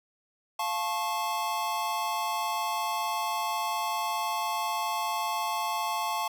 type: chord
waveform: square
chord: F augmented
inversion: none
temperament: just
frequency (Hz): 698.5 / 873.1 / 1091.3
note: F5 / A5 / C#6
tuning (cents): 0 / -14 / -27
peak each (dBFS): -36 / -32 / -33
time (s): 0.59-6.28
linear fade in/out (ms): 5
effects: none